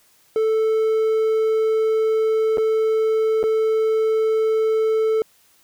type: tone with dropouts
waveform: triangle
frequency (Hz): 440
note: A4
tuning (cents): 0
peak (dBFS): -14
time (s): 0.36-5.22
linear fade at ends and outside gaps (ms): 1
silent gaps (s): 2.573-2.581 / 3.43-3.438
effects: white hiss -57 dBFS RMS until 5.63 s